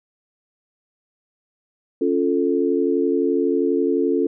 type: chord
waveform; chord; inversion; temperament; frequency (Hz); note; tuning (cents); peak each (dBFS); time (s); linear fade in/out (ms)
sine; Db augmented; none; equal; 277.2 / 349.2 / 440; Db4 / F4 / A4; 0 / 0 / 0; -21; 2.01-4.27; 5
effects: none